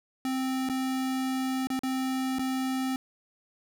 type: tone with dropouts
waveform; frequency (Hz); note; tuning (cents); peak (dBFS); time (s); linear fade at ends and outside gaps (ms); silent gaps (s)
square; 261.5; C4; -1; -28; 0.25-2.96; 1; 0.689-0.697 / 1.671-1.702 / 1.792-1.834 / 2.386-2.393
effects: none